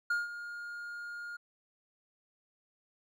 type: tone with ADSR envelope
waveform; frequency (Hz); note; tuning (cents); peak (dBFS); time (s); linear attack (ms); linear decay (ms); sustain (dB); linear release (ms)
triangle; 1419; F6; +27; -25; 0.1-1.37; 6; 170; -13; 11
effects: none

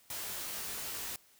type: noise with comb filter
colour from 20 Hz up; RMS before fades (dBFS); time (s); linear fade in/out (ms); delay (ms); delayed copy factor
white; -40; 0.1-1.16; 2; 19; +0.6
effects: white hiss -64 dBFS RMS until 1.39 s

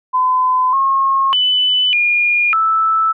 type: tone with pitch steps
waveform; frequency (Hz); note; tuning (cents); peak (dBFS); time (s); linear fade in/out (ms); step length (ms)
sine; 1017 / 1082 / 2998 / 2425 / 1315; C6 / C#6 / F#7 / D#7 / E6; -50 / -42 / +22 / -45 / -5; -11; 0.13-3.13; 20; 600
effects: none

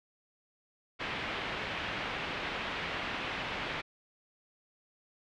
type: low-pass noise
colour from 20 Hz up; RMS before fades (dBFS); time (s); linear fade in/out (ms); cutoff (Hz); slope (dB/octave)
white; -37; 0.99-3.82; 20; 3000; 24
effects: none

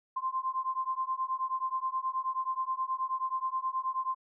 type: beating tone pair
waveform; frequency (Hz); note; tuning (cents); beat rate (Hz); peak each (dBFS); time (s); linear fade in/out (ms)
sine; 1041 / 1050.4; C6 / C6; -9 / +6; 9.4; -33 / -33; 0.16-4.15; 10
effects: none

